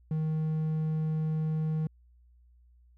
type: tone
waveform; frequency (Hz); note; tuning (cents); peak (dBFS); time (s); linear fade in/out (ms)
triangle; 156.8; D#3; +14; -25; 0.11-1.87; 2
effects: added 60 Hz sine -57 dBFS peak until 2.97 s